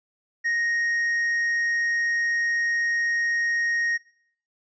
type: tone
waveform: triangle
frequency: 1868 Hz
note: A#6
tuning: 3 cents sharp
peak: -20 dBFS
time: 0.44-3.98 s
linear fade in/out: 20 ms
effects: noise-tail reverb RT60 0.6 s tail -20 dB re dry + resampled to 16000 Hz